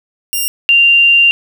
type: tone pair in turn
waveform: 5% pulse / sine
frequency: 2794 / 2780 Hz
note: F7 / F7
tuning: 0 / -9 cents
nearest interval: unison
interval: 9 cents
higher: first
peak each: -5 dBFS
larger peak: neither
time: 0.33-0.48 / 0.69-1.31 s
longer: second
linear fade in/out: 0 ms
effects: 7-bit